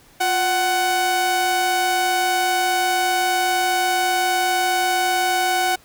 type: tone pair together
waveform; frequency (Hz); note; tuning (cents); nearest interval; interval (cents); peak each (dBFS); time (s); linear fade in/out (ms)
sawtooth; 353 / 746; F4 / F#5; +19 / +14; octave + minor second; 1295; -23 / -14; 0.2-5.76; 10
effects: pink hiss -51 dBFS RMS until 5.84 s